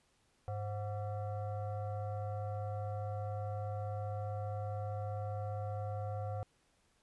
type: tone with frequency modulation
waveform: sine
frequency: 101.6 Hz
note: G#2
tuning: 38 cents flat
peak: -36 dBFS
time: 0.48-6.43 s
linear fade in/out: 0 ms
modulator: 628 Hz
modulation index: 0.84
effects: pink hiss -73 dBFS RMS until 7.02 s + resampled to 24000 Hz